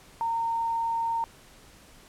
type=tone; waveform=sine; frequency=918 Hz; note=A#5; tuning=27 cents flat; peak=-25 dBFS; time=0.21-1.24 s; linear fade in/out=0 ms; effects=pink hiss -53 dBFS RMS until 2.08 s + low-pass 12000 Hz 12 dB/octave